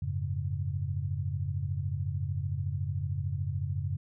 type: chord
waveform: sine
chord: F# suspended second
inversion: none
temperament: equal with one note detuned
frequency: 90.28 / 103.83 / 138.59 Hz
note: F#2 / G#2 / C#3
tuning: -42 / 0 / 0 cents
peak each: -33 / -35 / -34 dBFS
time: 0.02-3.97 s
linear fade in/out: 5 ms
effects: none